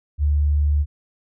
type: tone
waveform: sine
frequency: 73.42 Hz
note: D2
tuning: in tune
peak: -15 dBFS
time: 0.18-0.86 s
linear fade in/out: 50 ms
effects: none